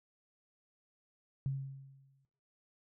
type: tone with exponential decay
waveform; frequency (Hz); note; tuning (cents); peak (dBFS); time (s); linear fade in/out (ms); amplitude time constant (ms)
sine; 136; C#3; -33; -30; 1.46-2.25; 0; 170
effects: noise-tail reverb RT60 0.6 s tail -18 dB re dry